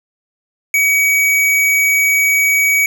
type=tone; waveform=square; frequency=2265 Hz; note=C#7; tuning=37 cents sharp; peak=-11 dBFS; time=0.74-2.86 s; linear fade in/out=2 ms; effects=none